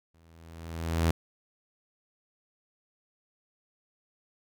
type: tone with exponential growth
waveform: sawtooth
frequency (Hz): 82.41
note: E2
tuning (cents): 0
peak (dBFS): -17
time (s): 0.14-1.11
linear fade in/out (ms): 5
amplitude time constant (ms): 210
effects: none